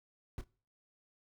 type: noise with echo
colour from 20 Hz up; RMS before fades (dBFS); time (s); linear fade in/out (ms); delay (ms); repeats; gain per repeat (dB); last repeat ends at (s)
brown; -40; 0.38-0.41; 0; 29; 1; -14; 0.439
effects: noise-tail reverb RT60 0.4 s tail -21 dB re dry